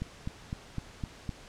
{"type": "click train", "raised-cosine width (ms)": 5, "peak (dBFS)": -21, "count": 6, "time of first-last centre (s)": [0.02, 1.292], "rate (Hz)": 3.93, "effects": ["pink hiss -51 dBFS RMS until 1.48 s", "low-pass 7000 Hz 12 dB/octave"]}